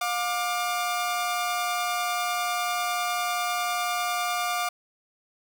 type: tone pair together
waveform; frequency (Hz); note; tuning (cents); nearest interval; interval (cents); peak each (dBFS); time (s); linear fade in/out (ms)
sawtooth; 712.4 / 1184; F5 / D6; +34 / +14; major sixth; 880; -24 / -25; 0.01-4.69; 5
effects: none